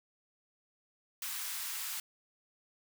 white high-pass noise, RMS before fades -39 dBFS, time 1.22-2 s, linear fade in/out 2 ms, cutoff 980 Hz, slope 24 dB/octave, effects none

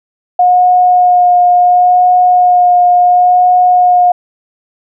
sine tone with vibrato, 719 Hz, F#5, 50 cents flat, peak -4 dBFS, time 0.39-4.12 s, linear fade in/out 5 ms, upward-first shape sine, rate 0.71 Hz, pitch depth 14 cents each way, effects none

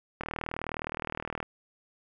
click train, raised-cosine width 0.5 ms, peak -18 dBFS, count 49, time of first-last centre 0.21-1.428 s, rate 39.4 Hz, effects none

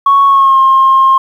sine tone with pitch glide, 1108.7 to 1066.6 Hz, C#6 to C6, 0 to +33 cents, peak -3 dBFS, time 0.06-1.18 s, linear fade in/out 5 ms, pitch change -67 cents, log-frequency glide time 0.26-0.59 s, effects tanh soft clip ceiling 0 dBFS + 7-bit

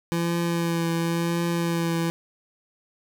25% pulse tone with vibrato, 168.7 Hz, E3, 40 cents sharp, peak -19 dBFS, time 0.12-2.1 s, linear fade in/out 0 ms, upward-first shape triangle, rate 0.94 Hz, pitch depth 23 cents each way, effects none

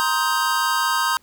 square chord, C minor seventh, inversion third, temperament just, 941.9 / 1046.5 / 1255.8 / 1569.8 Hz, Bb5 / C6 / Eb6 / G6, +18 / 0 / +16 / +2 cents, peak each -25 dBFS, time 0-1.17 s, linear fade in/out 0 ms, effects pink hiss -58 dBFS RMS until 1.22 s

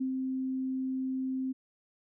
sine tone with ADSR envelope, 261.5 Hz, C4, 1 cent flat, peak -28 dBFS, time 0-1.53 s, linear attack 14 ms, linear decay 100 ms, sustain -2 dB, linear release 18 ms, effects none

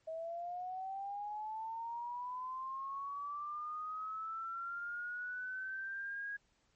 sine linear sweep, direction up, 637 to 1651 Hz, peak -39 dBFS, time 0.07-6.37 s, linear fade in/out 10 ms, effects pink hiss -75 dBFS RMS until 6.75 s + MP3 32 kbps

